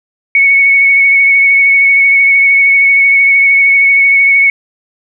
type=tone with vibrato; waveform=sine; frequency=2217 Hz; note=C#7; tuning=in tune; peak=-4 dBFS; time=0.35-4.5 s; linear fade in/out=2 ms; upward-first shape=triangle; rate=13 Hz; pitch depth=21 cents each way; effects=none